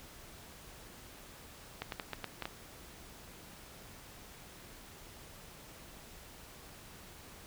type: clicks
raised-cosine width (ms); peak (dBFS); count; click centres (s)
0.3; -21; 7; 1.82 / 1.922 / 1.998 / 2.133 / 2.243 / 2.423 / 2.455
effects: pink hiss -53 dBFS RMS until 7.46 s